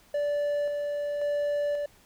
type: tone with tremolo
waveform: triangle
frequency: 582 Hz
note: D5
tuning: 16 cents flat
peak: -23 dBFS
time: 0.14-1.86 s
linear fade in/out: 5 ms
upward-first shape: square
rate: 0.93 Hz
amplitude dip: 30%
effects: pink hiss -59 dBFS RMS until 2.05 s